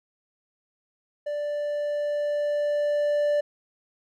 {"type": "tone with level ramp", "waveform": "triangle", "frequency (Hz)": 587.3, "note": "D5", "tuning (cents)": 0, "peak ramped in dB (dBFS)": [-25, -18], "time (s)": [1.26, 3.41], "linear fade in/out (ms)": 10, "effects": []}